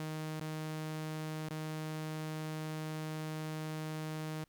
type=tone with dropouts; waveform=sawtooth; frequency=156 Hz; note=D#3; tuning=5 cents sharp; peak=-34 dBFS; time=0-4.44 s; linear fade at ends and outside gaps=2 ms; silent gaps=0.399-0.41 / 1.488-1.507 s; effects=pink hiss -75 dBFS RMS until 4.48 s